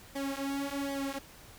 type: tone with flanger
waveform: sawtooth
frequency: 277.2 Hz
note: C#4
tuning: in tune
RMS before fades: -35 dBFS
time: 0.15-1.19 s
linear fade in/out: 10 ms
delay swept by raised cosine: 0.73 to 5.63 ms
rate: 1.3 Hz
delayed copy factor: -0.95
effects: pink hiss -53 dBFS RMS until 1.58 s